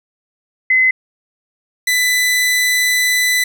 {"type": "tone pair in turn", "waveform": ["sine", "sawtooth"], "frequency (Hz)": [2039, 1995.9], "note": ["C7", "B6"], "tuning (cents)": [-45, 18], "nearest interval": "unison", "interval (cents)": 37, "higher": "first", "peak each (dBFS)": -9, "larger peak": "neither", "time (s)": [[0.7, 0.91], [1.87, 3.44]], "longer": "second", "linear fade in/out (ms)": 5, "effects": []}